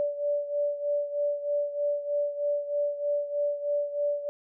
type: beating tone pair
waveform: sine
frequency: 580 / 583.2 Hz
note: D5 / D5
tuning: -22 / -12 cents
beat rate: 3.2 Hz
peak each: -27 / -32 dBFS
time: 0-4.29 s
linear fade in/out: 0 ms
effects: none